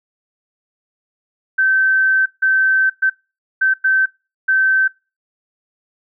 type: tone bursts at uneven times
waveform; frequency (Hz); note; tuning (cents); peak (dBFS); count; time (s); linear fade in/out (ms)
sine; 1545; G6; -26; -11; 6; 1.58-2.26 / 2.42-2.9 / 3.02-3.1 / 3.61-3.74 / 3.84-4.06 / 4.48-4.88; 10
effects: noise-tail reverb RT60 0.3 s tail -24 dB re dry